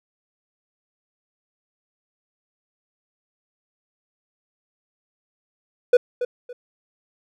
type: tone with echo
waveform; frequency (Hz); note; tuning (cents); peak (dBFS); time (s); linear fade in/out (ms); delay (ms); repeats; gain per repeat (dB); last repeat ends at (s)
triangle; 492.2; B4; -6; -7; 5.93-5.97; 5; 280; 2; -12; 6.53
effects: none